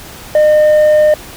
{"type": "tone with tanh clipping", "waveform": "triangle", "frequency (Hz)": 608, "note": "D#5", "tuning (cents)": -40, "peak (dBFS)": -6, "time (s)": [0.35, 1.14], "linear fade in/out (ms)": 2, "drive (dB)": 8, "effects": ["pink hiss -32 dBFS RMS until 1.36 s"]}